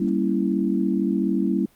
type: chord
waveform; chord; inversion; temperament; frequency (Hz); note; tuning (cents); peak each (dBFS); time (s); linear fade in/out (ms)
sine; G diminished seventh; none; equal with one note detuned; 196 / 233.1 / 277.2 / 331.3; G3 / Bb3 / Db4 / Fb4; 0 / 0 / 0 / +9; -23 / -26 / -26 / -25; 0-1.66; 5
effects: pink hiss -58 dBFS RMS until 1.75 s + Opus 32 kbps